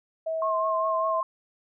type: tone with pitch glide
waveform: sine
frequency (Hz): 645 to 649.1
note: E5 to E5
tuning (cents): -38 to -27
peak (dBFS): -26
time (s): 0.26-1.21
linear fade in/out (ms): 10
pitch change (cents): +11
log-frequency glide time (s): 0.64-1.07
type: tone with vibrato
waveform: sine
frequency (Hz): 1064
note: C6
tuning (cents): +29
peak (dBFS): -25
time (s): 0.42-1.23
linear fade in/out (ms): 2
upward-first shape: triangle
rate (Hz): 5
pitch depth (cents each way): 48
effects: none